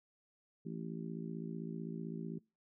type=harmonic tone; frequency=55.7 Hz; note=A1; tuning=22 cents sharp; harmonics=3 / 4 / 5 / 6 / 7; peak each=-43 / -45 / -51 / -50 / -50 dBFS; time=0.65-2.39 s; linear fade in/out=10 ms; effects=noise-tail reverb RT60 0.3 s tail -26 dB re dry